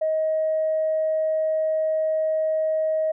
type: tone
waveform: sine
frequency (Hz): 630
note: D#5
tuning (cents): +21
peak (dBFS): -19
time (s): 0.01-3.12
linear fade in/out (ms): 10
effects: tanh soft clip ceiling -15 dBFS